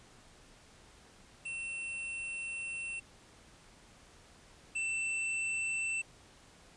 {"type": "tone pair in turn", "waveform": "square", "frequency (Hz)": [2700, 2675], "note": ["E7", "E7"], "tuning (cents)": [41, 25], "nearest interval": "unison", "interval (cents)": 16, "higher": "first", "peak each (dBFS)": [-38, -33], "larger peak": "second", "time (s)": [[1.45, 3], [4.75, 6.02]], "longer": "first", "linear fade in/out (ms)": 10, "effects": ["pink hiss -59 dBFS RMS until 6.76 s", "resampled to 22050 Hz"]}